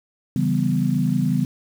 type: chord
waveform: sine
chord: C# half-diminished seventh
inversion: none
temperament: equal with one note detuned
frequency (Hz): 138.59 / 164.81 / 194.76 / 246.9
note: C#3 / E3 / G3 / B3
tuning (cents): 0 / 0 / -11 / 0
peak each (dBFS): -23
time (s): 0.36-1.45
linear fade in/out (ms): 2
effects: 7-bit